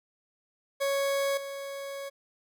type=tone with level steps; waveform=40% pulse; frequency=554.4 Hz; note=C#5; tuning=in tune; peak=-25 / -35 dBFS; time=0.8-2.1 s; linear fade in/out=20 ms; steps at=1.37 s; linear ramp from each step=5 ms; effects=none